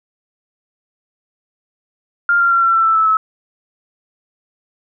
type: tone with pitch steps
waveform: sine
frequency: 1400 / 1384.7 / 1369.6 / 1354.7 / 1339.9 / 1325.2 / 1310.8 / 1296.5 Hz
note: F6 / F6 / F6 / E6 / E6 / E6 / E6 / E6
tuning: +4 / -15 / -34 / +47 / +28 / +9 / -10 / -29 cents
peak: -10 dBFS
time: 2.29-3.17 s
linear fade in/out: 2 ms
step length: 110 ms
effects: none